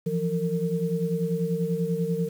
sine tone cluster, 165.5 / 175.7 / 456.1 Hz, E3 / F3 / A#4, +7 / +11 / -38 cents, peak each -28 dBFS, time 0.06-2.29 s, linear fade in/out 10 ms, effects 8-bit

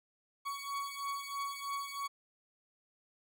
40% pulse beating tone pair, 1119 / 1122.1 Hz, C#6 / C#6, +16 / +21 cents, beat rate 3.1 Hz, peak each -39 / -40 dBFS, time 0.45-2.08 s, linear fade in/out 20 ms, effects none

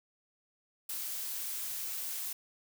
blue noise, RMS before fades -38 dBFS, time 0.89-2.33 s, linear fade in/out 5 ms, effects none

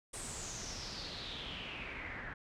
pink noise with low-pass filter sweep, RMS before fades -44 dBFS, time 0.13-2.34 s, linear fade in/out 10 ms, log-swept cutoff 8900 to 1700 Hz, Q 5.7, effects none

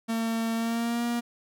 45% pulse tone with pitch glide, 226.9 to 237.4 Hz, A#3 to A#3, -47 to +32 cents, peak -26 dBFS, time 0.08-1.21 s, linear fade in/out 20 ms, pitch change +79 cents, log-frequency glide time 0.54-1.04 s, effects none

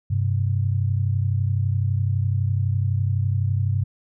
sine tone pair together, 98 / 129.93 Hz, G2 / C3, 0 / -12 cents, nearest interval perfect fourth, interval 488 cents, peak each -20 / -24 dBFS, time 0.1-3.84 s, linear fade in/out 10 ms, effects none

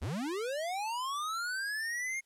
square linear sweep, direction up, 56.7 to 2156 Hz, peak -34 dBFS, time 0.01-2.21 s, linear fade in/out 20 ms, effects white hiss -75 dBFS RMS until 2.25 s + low-pass 11000 Hz 12 dB/octave

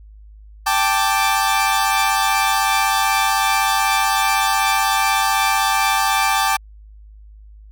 sawtooth chord, G suspended second, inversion none, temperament equal, 784 / 880 / 1174.7 Hz, G5 / A5 / D6, 0 / 0 / 0 cents, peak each -16 dBFS, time 0.66-6.57 s, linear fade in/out 10 ms, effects added 52 Hz sine -39 dBFS peak until 7.71 s

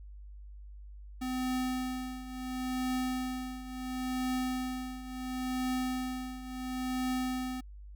square tone with tremolo, 255.5 Hz, C4, 41 cents flat, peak -30 dBFS, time 1.21-7.61 s, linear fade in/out 10 ms, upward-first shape triangle, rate 0.72 Hz, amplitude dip 80%, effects added 50 Hz sine -45 dBFS peak until 7.95 s

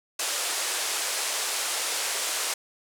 white band-pass noise, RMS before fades -29 dBFS, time 0.19-2.54 s, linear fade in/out 5 ms, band 400 to 10000 Hz, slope 24 dB/octave, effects none

